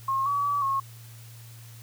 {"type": "tone with pitch steps", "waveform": "sine", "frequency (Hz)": [1076, 1138, 1146, 1088], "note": ["C6", "C#6", "D6", "C#6"], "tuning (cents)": [48, 45, -43, -33], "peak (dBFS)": -23, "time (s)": [0.08, 0.8], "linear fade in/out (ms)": 5, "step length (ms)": 180, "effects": ["added 115 Hz sine -44 dBFS peak until 1.82 s", "white hiss -52 dBFS RMS until 1.82 s"]}